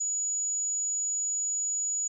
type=tone; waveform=sine; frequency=6880 Hz; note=A8; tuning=40 cents flat; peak=-27 dBFS; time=0-2.08 s; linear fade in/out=10 ms; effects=none